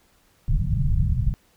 pink low-pass noise, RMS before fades -21 dBFS, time 0.48-1.34 s, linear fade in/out 0 ms, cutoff 170 Hz, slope 48 dB/octave, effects pink hiss -61 dBFS RMS until 1.56 s

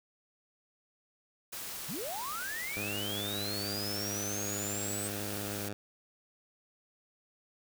white noise, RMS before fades -41 dBFS, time 1.52-5.69 s, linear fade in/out 10 ms
sine linear sweep, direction up, 113.2 to 8200 Hz, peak -37 dBFS, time 1.88-5.09 s, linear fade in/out 20 ms
10% pulse tone, 102.2 Hz, G#2, 27 cents flat, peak -29 dBFS, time 2.77-5.73 s, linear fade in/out 0 ms
effects none

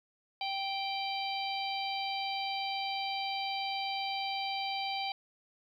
harmonic tone with a mistuned harmonic, 784 Hz, G5, in tune, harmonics 1 / 3 / 4 / 5 / 6, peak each -35 / -40 / -41 / -42 / -43 dBFS, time 0.41-5.12 s, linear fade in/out 2 ms, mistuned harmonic 4, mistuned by -16 cents, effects 11-bit

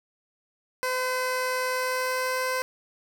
15% pulse tone with pitch glide, 510 to 513.8 Hz, C5 to C5, -44 to -32 cents, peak -19 dBFS, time 0.83-2.62 s, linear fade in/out 0 ms, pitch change +12 cents, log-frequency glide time 1.73-2.47 s, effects 9-bit

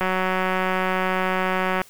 click train, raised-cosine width 0.5 ms, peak -8 dBFS, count 337, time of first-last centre 0.01-1.816 s, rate 186 Hz, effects white hiss -50 dBFS RMS until 1.89 s

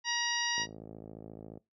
harmonic tone, 950 Hz, A#5, 33 cents sharp, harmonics 1 / 2 / 3 / 4 / 5 / 6, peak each -37 / -35 / -38 / -40 / -38 / -37 dBFS, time 0.04-0.67 s, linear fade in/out 50 ms
click train, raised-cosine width 2 ms, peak -32 dBFS, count 55, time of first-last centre 0.58-1.574 s, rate 54.3 Hz
effects noise-tail reverb RT60 0.2 s tail -22 dB re dry + high-pass 100 Hz 12 dB/octave

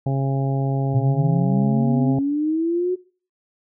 harmonic tone, 136 Hz, C#3, 33 cents flat, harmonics 1 / 2 / 3 / 4 / 5 / 6, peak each -19 / -28 / -32 / -33 / -33 / -34 dBFS, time 0.06-2.19 s, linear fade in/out 5 ms
sine linear sweep, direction up, 116.54 to 370 Hz, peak -18 dBFS, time 0.93-2.96 s, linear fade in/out 20 ms
effects noise-tail reverb RT60 0.4 s tail -21 dB re dry

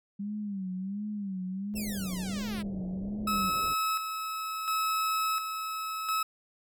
sine tone with vibrato, 197.1 Hz, G3, 10 cents sharp, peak -32 dBFS, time 0.19-3.5 s, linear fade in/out 10 ms, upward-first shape sine, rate 1.4 Hz, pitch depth 120 cents each way
pink low-pass noise, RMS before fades -43 dBFS, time 1.74-3.74 s, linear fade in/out 0 ms, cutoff 680 Hz, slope 48 dB/octave
5% pulse exponential sweep, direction down, 2794 to 310.7 Hz, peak -28 dBFS, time 1.75-2.63 s, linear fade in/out 20 ms
40% pulse tone with tremolo, 1293 Hz, E6, 34 cents flat, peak -26 dBFS, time 3.27-6.23 s, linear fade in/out 5 ms, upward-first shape square, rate 0.71 Hz, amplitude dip 50%
effects none

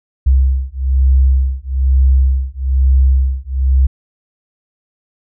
sine beating tone pair, 65.41 / 66.51 Hz, C2 / C2, 0 / +29 cents, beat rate 1.1 Hz, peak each -12 dBFS, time 0.26-3.87 s, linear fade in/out 10 ms, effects none

